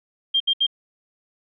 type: tone bursts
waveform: sine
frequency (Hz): 3192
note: G7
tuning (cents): +31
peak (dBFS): -16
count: 3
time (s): 0.34-0.667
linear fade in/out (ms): 10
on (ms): 63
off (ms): 69
effects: none